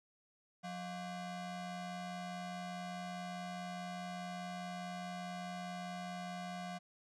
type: ring-modulated tone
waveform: 40% pulse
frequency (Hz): 445.2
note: A4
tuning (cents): +20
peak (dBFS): -38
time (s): 0.63-6.79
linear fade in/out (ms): 20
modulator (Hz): 265
effects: low-pass 7000 Hz 12 dB/octave

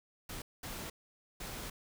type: noise bursts at uneven times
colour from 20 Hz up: pink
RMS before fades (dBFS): -43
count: 3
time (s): 0.29-0.42 / 0.63-0.9 / 1.4-1.7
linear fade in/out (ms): 5
effects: none

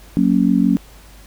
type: chord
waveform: sine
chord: F# major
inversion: none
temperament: just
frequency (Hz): 185 / 231.2 / 277.5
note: F#3 / A#3 / C#4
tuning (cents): 0 / -14 / +2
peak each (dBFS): -16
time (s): 0.17-0.77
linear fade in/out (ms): 0
effects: added 50 Hz sine -42 dBFS peak until 1.26 s + pink hiss -46 dBFS RMS until 1.26 s

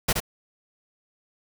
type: noise with echo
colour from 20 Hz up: pink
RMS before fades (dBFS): -21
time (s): 0.08-0.13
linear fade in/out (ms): 10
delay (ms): 73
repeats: 1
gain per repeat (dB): -5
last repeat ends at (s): 0.203
effects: none

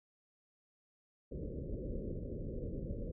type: low-pass noise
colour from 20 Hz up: pink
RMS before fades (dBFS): -41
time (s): 1.31-3.12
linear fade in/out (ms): 10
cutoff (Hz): 570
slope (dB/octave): 96
effects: none

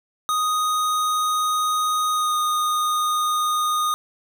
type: tone with pitch glide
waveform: square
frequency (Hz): 1244.5 to 1231.6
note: D#6 to D#6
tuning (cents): 0 to -18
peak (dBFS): -20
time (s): 0.29-3.94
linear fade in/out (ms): 0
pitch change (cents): -18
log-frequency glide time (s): 2.12-2.36
effects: none

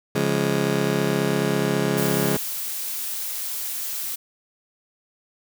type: chord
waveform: 20% pulse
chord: Db major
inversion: none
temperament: just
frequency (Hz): 138.59 / 173.24 / 207.9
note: Db3 / F3 / Ab3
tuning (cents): 0 / -14 / +2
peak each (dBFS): -20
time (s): 0.15-2.37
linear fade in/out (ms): 5
type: noise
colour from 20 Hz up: blue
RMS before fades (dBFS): -29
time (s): 1.97-4.16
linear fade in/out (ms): 10
effects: none

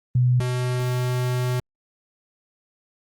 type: tone pair in turn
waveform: sine / square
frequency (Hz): 124.6 / 125.08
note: B2 / B2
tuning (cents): +16 / +22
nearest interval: unison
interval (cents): 6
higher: second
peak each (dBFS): -15 / -22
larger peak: first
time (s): 0.15-0.4 / 0.4-1.6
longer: second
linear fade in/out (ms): 5
effects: Opus 32 kbps

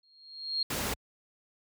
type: tone with exponential growth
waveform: sine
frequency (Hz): 4250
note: C8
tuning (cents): +26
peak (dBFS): -25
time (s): 0.03-0.63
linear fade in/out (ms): 5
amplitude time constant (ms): 130
type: noise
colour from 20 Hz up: pink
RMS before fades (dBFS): -32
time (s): 0.7-0.94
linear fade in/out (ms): 5
effects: high-pass 60 Hz 12 dB/octave

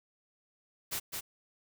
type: noise with echo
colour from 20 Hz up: white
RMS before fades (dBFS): -35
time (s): 0.91-1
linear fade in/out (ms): 20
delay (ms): 210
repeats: 1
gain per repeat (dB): -3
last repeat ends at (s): 1.21
effects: none

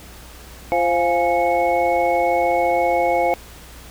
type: tone cluster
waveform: sine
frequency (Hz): 346.2 / 524 / 698 / 833 / 2198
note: F4 / C5 / F5 / G#5 / C#7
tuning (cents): -15 / +2 / -1 / +5 / -15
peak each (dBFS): -26 / -20 / -19 / -22 / -27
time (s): 0.72-3.34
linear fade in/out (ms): 0
effects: added 60 Hz sine -42 dBFS peak until 3.9 s + pink hiss -42 dBFS RMS until 3.9 s

